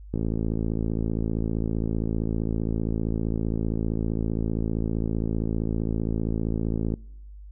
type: click train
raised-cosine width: 3 ms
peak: -14 dBFS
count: 377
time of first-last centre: 0.14-6.939 s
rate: 55.3 Hz
effects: noise-tail reverb RT60 0.8 s tail -25 dB re dry + added 50 Hz sine -40 dBFS peak until 7.51 s